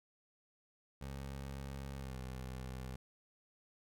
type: tone with pitch glide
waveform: 20% pulse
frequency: 68.1 to 64.28 Hz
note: C#2 to C2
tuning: -30 to -30 cents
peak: -38 dBFS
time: 1.01-2.96 s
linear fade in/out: 5 ms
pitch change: -100 cents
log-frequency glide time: 1.97-2.17 s
effects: none